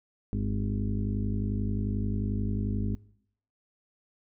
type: harmonic tone with a mistuned harmonic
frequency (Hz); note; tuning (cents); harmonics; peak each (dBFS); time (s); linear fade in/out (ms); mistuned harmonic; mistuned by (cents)
51.3; G#1; -21; 1 / 2 / 4 / 5 / 6 / 7 / 8; -31 / -31 / -33 / -37 / -44 / -50 / -46; 0.33-2.95; 0; 7; +52
effects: noise-tail reverb RT60 0.7 s tail -22 dB re dry